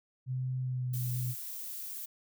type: tone with pitch glide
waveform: sine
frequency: 128.6 to 124.65 Hz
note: C3 to B2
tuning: -30 to +16 cents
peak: -31 dBFS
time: 0.26-1.35 s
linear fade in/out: 50 ms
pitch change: -54 cents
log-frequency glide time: 0.61-0.97 s
type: noise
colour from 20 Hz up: violet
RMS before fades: -41 dBFS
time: 0.93-2.06 s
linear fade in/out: 10 ms
effects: none